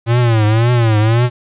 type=tone with vibrato; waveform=square; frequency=114 Hz; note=A#2; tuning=38 cents flat; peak=-10 dBFS; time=0.06-1.3 s; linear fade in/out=50 ms; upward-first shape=triangle; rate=1.9 Hz; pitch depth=150 cents each way; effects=resampled to 8000 Hz + 8-bit

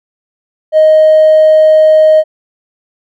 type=tone with hard clipping; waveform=sine; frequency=624 Hz; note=D#5; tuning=5 cents sharp; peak=-3 dBFS; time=0.72-2.24 s; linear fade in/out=50 ms; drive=1 dB; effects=none

